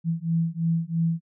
sine beating tone pair, 164.1 / 167.1 Hz, E3 / E3, -8 / +24 cents, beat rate 3 Hz, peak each -25 dBFS, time 0.04-1.21 s, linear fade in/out 50 ms, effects none

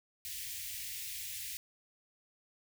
white band-stop noise, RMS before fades -42 dBFS, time 0.25-1.57 s, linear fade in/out 0 ms, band 120 to 1900 Hz, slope 48 dB/octave, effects none

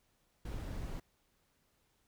brown noise, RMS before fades -41 dBFS, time 0.45-1 s, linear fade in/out 5 ms, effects pink hiss -75 dBFS RMS until 2.07 s

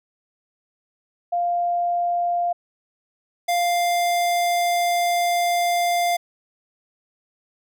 sine / square tone pair in turn, 698.5 / 698.5 Hz, F5 / F5, 0 / 0 cents, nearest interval unison, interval 0 cents, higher neither, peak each -19 dBFS, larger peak neither, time 1.32-2.53 / 3.48-6.17 s, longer second, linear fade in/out 10 ms, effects none

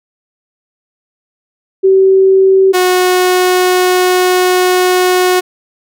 sine / sawtooth tone pair in turn, 383.1 / 365.1 Hz, G4 / F#4, -40 / -23 cents, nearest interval minor second, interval 83 cents, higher first, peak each -4 dBFS, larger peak neither, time 1.83-2.73 / 2.73-5.41 s, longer second, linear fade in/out 20 ms, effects none

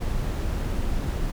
brown noise, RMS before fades -26 dBFS, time 0-1.32 s, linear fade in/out 20 ms, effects none

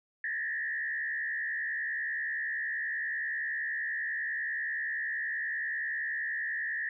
sine tone with frequency modulation, 1805 Hz, A6, 44 cents sharp, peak -31 dBFS, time 0.24-6.89 s, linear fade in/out 2 ms, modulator 70.4 Hz, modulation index 1.5, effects none

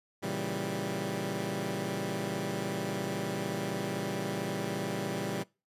15% pulse chord, A# diminished seventh, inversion none, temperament equal with one note detuned, 115.74 / 138.59 / 164.81 / 196 Hz, A#2 / C#3 / E3 / G3, -12 / 0 / 0 / 0 cents, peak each -34 / -33 / -32 / -29 dBFS, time 0.22-5.44 s, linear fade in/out 20 ms, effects noise-tail reverb RT60 0.3 s tail -24 dB re dry + resampled to 32000 Hz

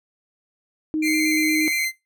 sine tone, 311.1 Hz, D#4, in tune, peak -20 dBFS, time 0.94-1.68 s, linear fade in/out 0 ms
sawtooth tone with pitch glide, 2093 to 2075 Hz, C7 to C7, 0 to -15 cents, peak -19 dBFS, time 1.02-1.92 s, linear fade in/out 50 ms, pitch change -15 cents, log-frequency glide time 1.14-1.4 s
triangle tone with vibrato, 2300 Hz, D7, 37 cents flat, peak -24 dBFS, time 1.02-1.85 s, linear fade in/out 5 ms, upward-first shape square, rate 8.5 Hz, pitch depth 54 cents each way
effects noise-tail reverb RT60 0.2 s tail -19 dB re dry

